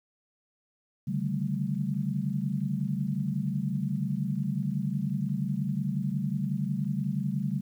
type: tone cluster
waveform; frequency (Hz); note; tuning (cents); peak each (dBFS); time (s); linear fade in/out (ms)
sine; 139.6 / 150.4 / 190.6 / 216.3; C#3 / D3 / G3 / A3; +13 / +42 / -48 / -29; -32 / -34 / -31 / -34; 1.07-7.61; 10
effects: 10-bit